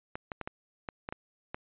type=clicks; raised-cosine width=0.5 ms; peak=-21 dBFS; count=8; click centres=0.155 / 0.318 / 0.413 / 0.475 / 0.888 / 1.089 / 1.125 / 1.545 s; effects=resampled to 8000 Hz